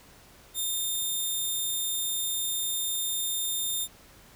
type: tone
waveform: 10% pulse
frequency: 3628 Hz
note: A#7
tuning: 48 cents flat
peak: -20 dBFS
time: 0.54-3.88 s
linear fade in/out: 50 ms
effects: pink hiss -54 dBFS RMS until 4.35 s